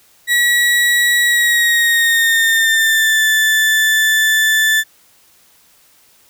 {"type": "tone with pitch glide", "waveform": "35% pulse", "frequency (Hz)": [1926, 1756], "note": ["B6", "A6"], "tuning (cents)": [-44, -4], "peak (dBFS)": -9, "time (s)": [0.27, 4.84], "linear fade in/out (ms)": 50, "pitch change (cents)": -160, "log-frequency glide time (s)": [1.21, 3.25], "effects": ["white hiss -51 dBFS RMS until 6.29 s"]}